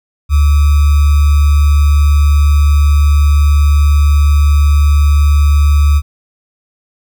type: tone with sample-and-hold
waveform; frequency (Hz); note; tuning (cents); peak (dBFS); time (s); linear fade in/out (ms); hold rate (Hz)
sine; 72.8; D2; -15; -5; 0.29-6.02; 50; 1225
effects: none